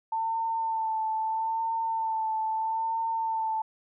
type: tone with vibrato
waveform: sine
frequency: 892 Hz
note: A5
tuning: 23 cents sharp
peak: -26 dBFS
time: 0.12-3.62 s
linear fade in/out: 5 ms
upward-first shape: sine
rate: 0.77 Hz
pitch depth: 26 cents each way
effects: none